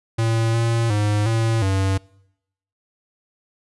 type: tone with pitch steps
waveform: square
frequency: 113.7 / 115.5 / 104.4 / 113.4 / 96.3 Hz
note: A#2 / A#2 / G#2 / A#2 / G2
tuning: -43 / -16 / +10 / -47 / -30 cents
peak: -18 dBFS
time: 0.18-1.98 s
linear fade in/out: 10 ms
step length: 360 ms
effects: noise-tail reverb RT60 0.8 s tail -25 dB re dry + resampled to 24000 Hz